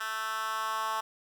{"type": "tone with high-pass filter sweep", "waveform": "10% pulse", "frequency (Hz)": 220, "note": "A3", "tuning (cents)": 0, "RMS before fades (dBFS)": -33, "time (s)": [0, 1.01], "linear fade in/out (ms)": 10, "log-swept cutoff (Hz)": [1500, 990], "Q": 3, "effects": []}